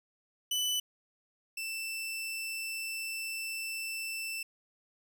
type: tone pair in turn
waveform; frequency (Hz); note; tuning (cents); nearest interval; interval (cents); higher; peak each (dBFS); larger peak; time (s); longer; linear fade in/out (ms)
sawtooth; 2990 / 2664; F#7 / E7; +17 / +18; major second; 199; first; -26 / -32; first; 0.51-0.8 / 1.57-4.43; second; 5
effects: none